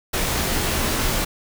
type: noise with comb filter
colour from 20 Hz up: pink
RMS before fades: -22 dBFS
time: 0.13-1.25 s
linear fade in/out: 10 ms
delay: 20 ms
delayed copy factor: -0.7
effects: none